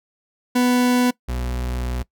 40% pulse tone pair in turn, 247.6 / 61.61 Hz, B3 / B1, +5 / -4 cents, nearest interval 2 octaves, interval 2409 cents, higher first, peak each -14 / -22 dBFS, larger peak first, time 0.55-1.11 / 1.28-2.03 s, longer second, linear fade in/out 10 ms, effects noise-tail reverb RT60 0.1 s tail -21 dB re dry

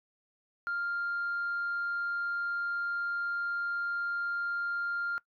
sine tone, 1398 Hz, F6, 1 cent sharp, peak -29 dBFS, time 0.67-5.18 s, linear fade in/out 0 ms, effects noise-tail reverb RT60 0.1 s tail -21 dB re dry + tanh soft clip ceiling -27 dBFS

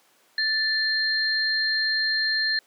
sine tone pair together, 1760 / 4186 Hz, A6 / C8, 0 / 0 cents, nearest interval octave + minor third, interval 1500 cents, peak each -24 dBFS, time 0.38-2.59 s, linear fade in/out 2 ms, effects pink hiss -60 dBFS RMS until 2.66 s + high-pass 400 Hz 12 dB/octave

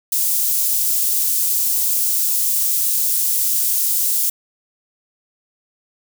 white high-pass noise, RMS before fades -18 dBFS, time 0.12-4.3 s, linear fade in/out 5 ms, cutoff 7800 Hz, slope 12 dB/octave, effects none

